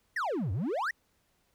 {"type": "exponential two-way sweep", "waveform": "triangle", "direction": "down then up", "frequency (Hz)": [1993, 85, 1993], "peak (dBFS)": -27, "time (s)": [0.16, 0.91], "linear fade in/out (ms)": 5, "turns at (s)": 0.52, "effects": ["pink hiss -72 dBFS RMS until 1.54 s"]}